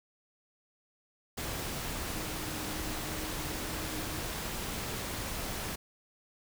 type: tone in noise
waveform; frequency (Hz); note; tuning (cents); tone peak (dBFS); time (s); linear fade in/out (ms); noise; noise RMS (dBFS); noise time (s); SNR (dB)
sine; 311.1; D#4; 0; -44; 2.14-4.22; 10; pink; -37; 1.37-5.76; -10
effects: none